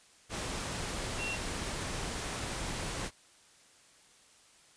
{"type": "tone in noise", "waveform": "sine", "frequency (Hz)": 2734, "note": "F7", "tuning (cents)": -37, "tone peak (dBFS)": -35, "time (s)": [1.17, 1.38], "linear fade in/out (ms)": 50, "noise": "pink", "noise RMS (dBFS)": -37, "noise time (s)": [0.29, 3.11], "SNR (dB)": -1, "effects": ["white hiss -61 dBFS RMS until 4.76 s", "resampled to 22050 Hz"]}